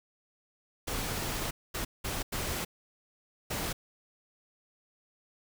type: noise bursts at uneven times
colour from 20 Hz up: pink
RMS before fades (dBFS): -34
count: 5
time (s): 0.87-1.51 / 1.74-1.85 / 2.04-2.23 / 2.32-2.65 / 3.5-3.73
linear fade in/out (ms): 10
effects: none